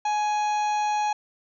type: harmonic tone with a mistuned harmonic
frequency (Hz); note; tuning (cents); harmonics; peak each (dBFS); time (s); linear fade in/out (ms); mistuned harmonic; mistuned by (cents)
832; G#5; +3; 1 / 2 / 3 / 4 / 5 / 7 / 8; -22 / -40 / -36 / -45 / -43 / -45 / -45; 0.05-1.13; 5; 1; +21
effects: none